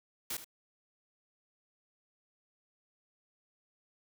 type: noise with echo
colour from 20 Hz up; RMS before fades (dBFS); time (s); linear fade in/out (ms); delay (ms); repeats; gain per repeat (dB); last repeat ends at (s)
white; -37; 0.3-0.37; 5; 76; 1; -12; 0.446
effects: none